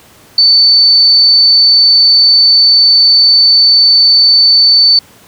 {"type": "tone", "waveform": "sine", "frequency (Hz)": 4521, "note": "C#8", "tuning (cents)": 33, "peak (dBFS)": -3, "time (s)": [0.38, 4.99], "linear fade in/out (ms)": 2, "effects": ["pink hiss -41 dBFS RMS until 5.27 s", "high-pass 80 Hz 12 dB/octave"]}